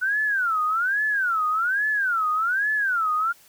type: tone with vibrato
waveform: sine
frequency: 1462 Hz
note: F#6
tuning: 21 cents flat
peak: -20 dBFS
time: 0.01-3.33 s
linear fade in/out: 20 ms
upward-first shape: sine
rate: 1.2 Hz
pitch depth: 290 cents each way
effects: white hiss -54 dBFS RMS until 3.48 s